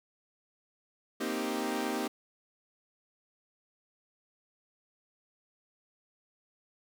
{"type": "chord", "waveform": "sawtooth", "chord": "C minor seventh", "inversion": "third", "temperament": "equal", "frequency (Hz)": [233.1, 261.6, 311.1, 392], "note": ["Bb3", "C4", "Eb4", "G4"], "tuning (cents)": [0, 0, 0, 0], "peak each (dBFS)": -33, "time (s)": [1.2, 2.08], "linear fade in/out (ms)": 10, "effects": []}